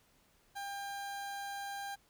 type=tone; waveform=30% pulse; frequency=799 Hz; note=G5; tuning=33 cents sharp; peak=-37 dBFS; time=0.55-1.96 s; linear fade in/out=20 ms; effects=pink hiss -69 dBFS RMS until 2.09 s